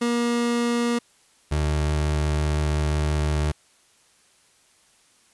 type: tone pair in turn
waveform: 30% pulse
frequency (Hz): 237.7 / 75.48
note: A#3 / D2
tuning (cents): +34 / +48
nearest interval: octave + minor sixth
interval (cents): 1986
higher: first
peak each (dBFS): -18 / -18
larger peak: neither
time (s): 0.01-0.99 / 1.51-3.52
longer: second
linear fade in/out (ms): 10
effects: white hiss -59 dBFS RMS until 5.33 s + resampled to 24000 Hz